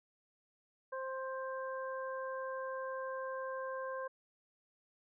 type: harmonic tone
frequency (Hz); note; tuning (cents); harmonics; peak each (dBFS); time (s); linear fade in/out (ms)
526; C5; +9; 1 / 2 / 3; -40 / -43 / -47; 0.92-4.08; 10
effects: none